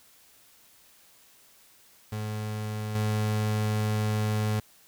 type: tone with level steps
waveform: 35% pulse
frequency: 107 Hz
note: A2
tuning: 48 cents flat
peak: -29 / -23 dBFS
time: 2.12-4.6 s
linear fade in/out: 5 ms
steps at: 2.95 s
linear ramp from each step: 5 ms
effects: white hiss -58 dBFS RMS until 4.87 s